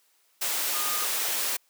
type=tone in noise; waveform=sine; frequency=1224 Hz; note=D#6; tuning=29 cents flat; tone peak=-34 dBFS; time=0.74-1.05 s; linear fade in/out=10 ms; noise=white; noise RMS=-28 dBFS; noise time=0.41-1.57 s; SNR=-9 dB; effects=white hiss -66 dBFS RMS until 1.69 s + high-pass 400 Hz 12 dB/octave